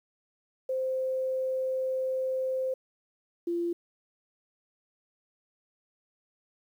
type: tone pair in turn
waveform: sine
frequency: 521 / 343.4 Hz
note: C5 / F4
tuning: -7 / -29 cents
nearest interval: perfect fifth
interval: 722 cents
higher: first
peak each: -27 dBFS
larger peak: neither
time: 0.69-2.74 / 3.47-3.73 s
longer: first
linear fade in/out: 5 ms
effects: 10-bit